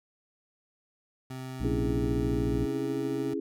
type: tone with pitch glide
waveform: 25% pulse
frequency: 130.1 to 131.84 Hz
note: C3 to C3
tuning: -9 to +14 cents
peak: -33 dBFS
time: 1.3-3.34 s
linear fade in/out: 5 ms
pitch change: +23 cents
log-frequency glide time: 1.7-2.92 s
type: harmonic tone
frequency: 58.5 Hz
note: A#1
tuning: 7 cents sharp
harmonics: 1 / 2 / 3 / 4 / 5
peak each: -32 / -32 / -38 / -37 / -38 dBFS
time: 1.6-2.66 s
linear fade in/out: 5 ms
type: chord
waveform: sine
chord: C# minor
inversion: none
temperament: equal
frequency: 277.2 / 329.6 / 415.3 Hz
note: C#4 / E4 / G#4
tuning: 0 / 0 / 0 cents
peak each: -33 dBFS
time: 1.64-3.4 s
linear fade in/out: 5 ms
effects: none